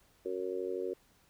harmonic tone, 92.5 Hz, F#2, in tune, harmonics 3 / 4 / 5 / 6, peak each -46 / -36 / -38 / -43 dBFS, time 0.25-0.94 s, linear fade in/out 10 ms, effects pink hiss -67 dBFS RMS until 1.29 s

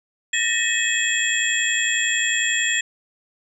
sine tone cluster, 1794 / 1905 / 2564 / 3327 / 7360 Hz, A6 / A#6 / E7 / G#7 / A#8, +33 / +37 / -49 / +2 / -23 cents, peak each -25 dBFS, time 0.33-2.81 s, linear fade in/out 5 ms, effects none

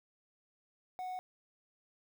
triangle tone with quantisation, 738 Hz, F#5, 5 cents flat, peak -36 dBFS, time 0.99-1.19 s, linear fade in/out 0 ms, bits 10, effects none

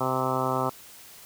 harmonic tone, 130 Hz, C3, 11 cents flat, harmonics 1 / 2 / 3 / 4 / 5 / 6 / 7 / 8 / 9 / 10, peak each -33 / -33 / -33 / -33 / -33 / -33 / -33 / -33 / -33 / -33 dBFS, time 0-0.7 s, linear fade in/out 10 ms, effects white hiss -48 dBFS RMS until 1.25 s

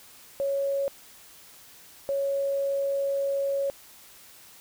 sine tone pair in turn, 554.4 / 554.4 Hz, C#5 / C#5, 0 / 0 cents, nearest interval unison, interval 0 cents, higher neither, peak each -24 / -24 dBFS, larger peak neither, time 0.4-0.88 / 2.09-3.7 s, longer second, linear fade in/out 0 ms, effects white hiss -51 dBFS RMS until 4.6 s

